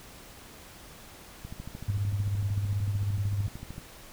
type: click train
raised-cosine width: 5 ms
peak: -27 dBFS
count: 32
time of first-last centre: 1.45-3.781 s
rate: 13.3 Hz
type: tone with tremolo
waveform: sine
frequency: 100.6 Hz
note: G2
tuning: 45 cents sharp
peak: -24 dBFS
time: 1.88-3.47 s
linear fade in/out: 5 ms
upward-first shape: sine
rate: 16 Hz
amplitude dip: 50%
effects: pink hiss -49 dBFS RMS until 4.12 s